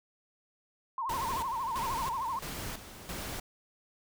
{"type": "tone with vibrato", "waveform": "sine", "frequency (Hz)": 987.8, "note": "B5", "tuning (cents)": 0, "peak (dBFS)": -31, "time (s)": [0.98, 2.39], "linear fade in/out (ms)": 2, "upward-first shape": "sine", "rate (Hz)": 13, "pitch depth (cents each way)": 170}
{"type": "noise with tremolo", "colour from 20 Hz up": "pink", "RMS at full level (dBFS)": -39, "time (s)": [1.09, 3.4], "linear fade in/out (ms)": 5, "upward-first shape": "square", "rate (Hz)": 1.5, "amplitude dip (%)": 65}
{"effects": []}